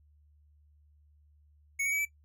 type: tone with pitch steps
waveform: square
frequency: 2217 / 2248 / 2279 / 2311 Hz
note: C#7 / C#7 / C#7 / D7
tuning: 0 / +24 / +47 / -28 cents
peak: -29 dBFS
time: 1.79-2.054 s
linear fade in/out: 10 ms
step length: 66 ms
effects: noise-tail reverb RT60 0.1 s tail -17 dB re dry + added 74 Hz sine -60 dBFS peak until 2.24 s